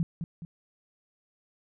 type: tone with echo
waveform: sine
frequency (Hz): 166.8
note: E3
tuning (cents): +21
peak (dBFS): -23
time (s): 0-0.03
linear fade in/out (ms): 0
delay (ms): 210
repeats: 2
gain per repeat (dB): -7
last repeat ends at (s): 0.45
effects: none